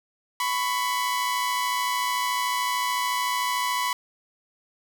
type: tone pair together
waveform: sawtooth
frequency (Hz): 995.1 / 1108.7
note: B5 / C#6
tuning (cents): +13 / 0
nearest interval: major second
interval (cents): 187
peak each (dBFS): -21 / -26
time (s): 0.4-3.93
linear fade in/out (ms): 2
effects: none